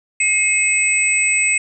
sine tone cluster, 2150 / 2550 / 8000 Hz, C7 / D#7 / B8, +47 / +42 / +21 cents, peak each -18 dBFS, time 0.2-1.58 s, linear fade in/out 5 ms, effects none

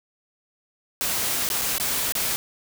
white noise with dropouts, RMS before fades -25 dBFS, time 1.01-2.36 s, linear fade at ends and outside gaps 0 ms, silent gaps 1.49-1.501 / 1.614-1.618 / 1.782-1.799 / 2.122-2.152 s, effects none

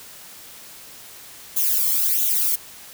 violet noise with flanger, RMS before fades -20 dBFS, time 1.56-2.56 s, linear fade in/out 10 ms, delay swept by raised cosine 0.29 to 0.95 ms, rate 1.5 Hz, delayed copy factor +1, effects white hiss -42 dBFS RMS until 2.93 s

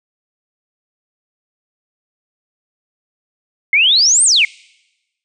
sine exponential two-way sweep, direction up then down, 2093 to 9070 to 2093 Hz, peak -8 dBFS, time 3.73-4.45 s, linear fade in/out 2 ms, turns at 4.24 s, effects noise-tail reverb RT60 1.0 s tail -26 dB re dry

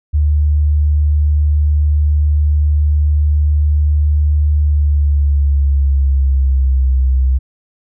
sine tone with pitch glide, 74.4 to 65.14 Hz, D2 to C2, +23 to -7 cents, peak -9 dBFS, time 0.13-7.39 s, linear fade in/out 20 ms, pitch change -230 cents, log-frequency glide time 4.58-6.9 s, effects none

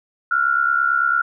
sine tone pair together, 1366 / 1435 Hz, F6 / F6, -39 / +47 cents, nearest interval minor second, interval 86 cents, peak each -18 dBFS, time 0.31-1.22 s, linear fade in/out 5 ms, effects none

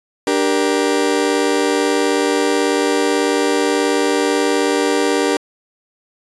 35% pulse chord, G minor, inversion second, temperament just, 294 / 392 / 470.4 Hz, D4 / G4 / Bb4, +2 / 0 / +16 cents, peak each -17 dBFS, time 0.27-5.37 s, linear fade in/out 2 ms, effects resampled to 24000 Hz

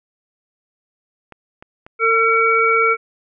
clicks, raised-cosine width 0.5 ms, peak -23 dBFS, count 3, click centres 1.323 / 1.625 / 1.865 s
harmonic tone, 452.8 Hz, A4, 50 cents sharp, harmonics 1 / 3 / 5, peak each -18 / -15 / -17 dBFS, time 1.99-2.97 s, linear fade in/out 50 ms
effects none

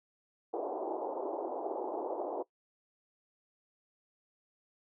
pink band-pass noise, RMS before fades -37 dBFS, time 0.53-2.43 s, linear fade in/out 10 ms, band 320 to 910 Hz, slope 48 dB/octave, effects noise-tail reverb RT60 0.1 s tail -20 dB re dry

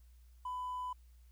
triangle tone with hard clipping, 1000 Hz, B5, 21 cents sharp, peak -37 dBFS, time 0.45-0.93 s, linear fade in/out 5 ms, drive 2 dB, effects added 60 Hz sine -57 dBFS peak until 1.31 s + white hiss -75 dBFS RMS until 1.31 s

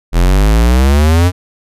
square exponential sweep, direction up, 41.2 to 92 Hz, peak -7 dBFS, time 0.12-1.32 s, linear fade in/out 50 ms, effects resampled to 32000 Hz

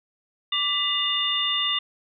sine tone cluster, 1164 / 1994 / 2846 / 3573 Hz, D6 / B6 / F7 / A7, -16 / +16 / +32 / +26 cents, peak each -31 / -32 / -25 / -25 dBFS, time 0.52-1.79 s, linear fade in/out 5 ms, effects none

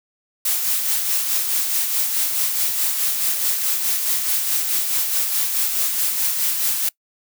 blue noise with tremolo, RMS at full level -19 dBFS, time 0.45-6.89 s, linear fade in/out 5 ms, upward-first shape sine, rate 4.7 Hz, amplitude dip 40%, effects noise-tail reverb RT60 0.1 s tail -23 dB re dry

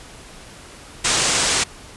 white low-pass noise, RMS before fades -19 dBFS, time 1.04-1.64 s, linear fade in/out 10 ms, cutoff 8900 Hz, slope 48 dB/octave, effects pink hiss -41 dBFS RMS until 1.96 s + resampled to 24000 Hz

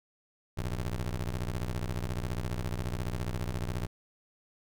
25% pulse ring-modulated tone, 61.3 Hz, B1, 12 cents flat, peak -25 dBFS, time 0.57-3.87 s, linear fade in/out 10 ms, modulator 37.9 Hz, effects none

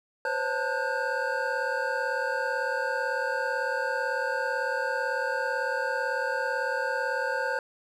triangle tone cluster, 507 / 545 / 892 / 1461 / 1585 Hz, B4 / C#5 / A5 / F#6 / G6, +45 / -29 / +23 / -22 / +19 cents, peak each -31 dBFS, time 0.25-7.59 s, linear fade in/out 2 ms, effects none

